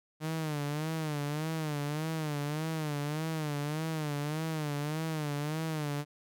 sawtooth tone with vibrato, 152.5 Hz, D#3, 34 cents flat, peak -28 dBFS, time 0.2-6.05 s, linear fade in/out 50 ms, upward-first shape sine, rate 1.7 Hz, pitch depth 97 cents each way, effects none

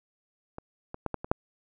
clicks, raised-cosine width 1 ms, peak -24 / -23 / -15 / -16 / -22 / -8 dBFS, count 6, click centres 0.584 / 0.944 / 1.063 / 1.143 / 1.245 / 1.315 s, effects none

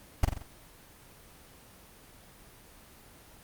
brown noise with echo, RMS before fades -19 dBFS, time 0.23-0.25 s, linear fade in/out 5 ms, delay 44 ms, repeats 4, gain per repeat -5 dB, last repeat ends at 0.426 s, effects pink hiss -54 dBFS RMS until 3.43 s + Opus 24 kbps

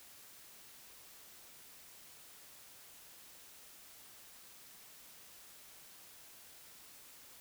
silence, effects white hiss -57 dBFS RMS until 7.4 s

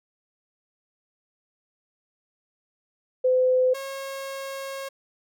sine / sawtooth tone pair in turn, 510 / 543.7 Hz, C5 / C#5, -44 / -34 cents, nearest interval minor second, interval 110 cents, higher second, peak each -17 / -28 dBFS, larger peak first, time 3.24-3.74 / 3.74-4.89 s, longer second, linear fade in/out 10 ms, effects none

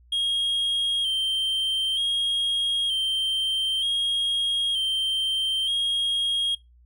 triangle tone with vibrato, 3200 Hz, G7, 35 cents sharp, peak -21 dBFS, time 0.12-6.55 s, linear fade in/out 5 ms, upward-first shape square, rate 0.54 Hz, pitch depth 35 cents each way, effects noise-tail reverb RT60 0.2 s tail -22 dB re dry + added 60 Hz sine -52 dBFS peak until 6.85 s

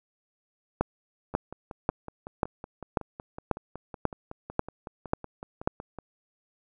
two click trains, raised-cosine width 1 ms, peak -24 / -9 dBFS, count 26 / 10, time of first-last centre 1.34-5.987 / 0.81-5.675 s, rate 5.38 / 1.85 Hz, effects none

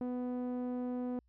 sawtooth tone with low-pass filter, 248.4 Hz, B3, 10 cents sharp, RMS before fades -37 dBFS, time 0.01-1.19 s, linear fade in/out 0 ms, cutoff 570 Hz, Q 0.75, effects added 60 Hz sine -67 dBFS peak until 1.28 s

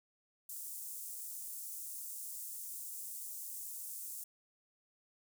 pink high-pass noise, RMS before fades -45 dBFS, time 0.49-4.24 s, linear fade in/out 5 ms, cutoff 8000 Hz, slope 24 dB/octave, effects none

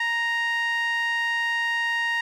sawtooth tone with band-pass filter, 932.3 Hz, A#5, in tune, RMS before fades -25 dBFS, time 0-2.21 s, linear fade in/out 5 ms, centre 2000 Hz, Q 3, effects none

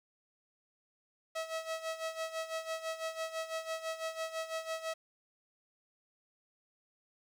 sawtooth tone with tremolo, 646 Hz, E5, 35 cents flat, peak -30 dBFS, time 1.35-4.94 s, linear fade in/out 10 ms, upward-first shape sine, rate 6 Hz, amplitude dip 75%, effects low-pass 9000 Hz 12 dB/octave + 10-bit

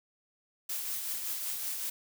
blue noise with tremolo, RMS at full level -34 dBFS, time 0.69-1.9 s, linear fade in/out 5 ms, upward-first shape triangle, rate 5.3 Hz, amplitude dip 40%, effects none

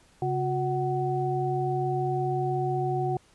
sine tone cluster, 136.6 / 362.7 / 748 Hz, C#3 / F#4 / F#5, -25 / -34 / +19 cents, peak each -29 dBFS, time 0.22-3.17 s, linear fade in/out 2 ms, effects pink hiss -60 dBFS RMS until 3.34 s + resampled to 24000 Hz

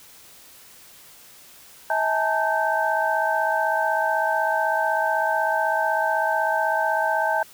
sine tone cluster, 643 / 841 / 897 / 1553 Hz, E5 / G#5 / A5 / G6, -43 / +22 / +33 / -17 cents, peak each -25 dBFS, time 1.9-7.43 s, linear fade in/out 2 ms, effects white hiss -48 dBFS RMS until 7.53 s

